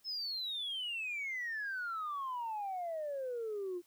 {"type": "exponential sweep", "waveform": "sine", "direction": "down", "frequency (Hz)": [5274, 343], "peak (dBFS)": -35, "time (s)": [0.04, 3.82], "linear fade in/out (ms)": 50, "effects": ["tanh soft clip ceiling -33 dBFS", "white hiss -70 dBFS RMS until 3.86 s"]}